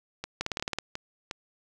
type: two click trains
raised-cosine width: 0.2 ms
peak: -17 / -12 dBFS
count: 4 / 8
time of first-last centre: 0.24-1.311 / 0.41-0.786 s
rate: 2.8 / 18.6 Hz
effects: none